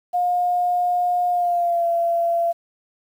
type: tone with pitch glide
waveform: sine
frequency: 713 to 680.8 Hz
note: F5 to F5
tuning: +36 to -44 cents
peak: -17 dBFS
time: 0.13-2.53 s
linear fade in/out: 20 ms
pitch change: -80 cents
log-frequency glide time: 1.29-1.86 s
effects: 8-bit